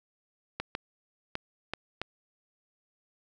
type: clicks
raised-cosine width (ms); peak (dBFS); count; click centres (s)
0.3; -16; 5; 0.6 / 0.751 / 1.354 / 1.736 / 2.016
effects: none